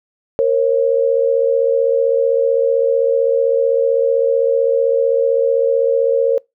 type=tone pair together; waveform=sine; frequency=466.2 / 541.9 Hz; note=A#4 / C#5; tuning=0 / -39 cents; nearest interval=minor third; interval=261 cents; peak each=-14 dBFS; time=0.39-6.38 s; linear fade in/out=0 ms; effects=noise-tail reverb RT60 0.2 s tail -26 dB re dry